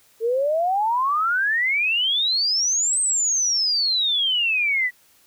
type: exponential two-way sweep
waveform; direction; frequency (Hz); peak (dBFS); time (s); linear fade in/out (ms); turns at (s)
sine; up then down; 440 to 8370 to 1931; -18; 0.2-4.91; 50; 3
effects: white hiss -57 dBFS RMS until 5.26 s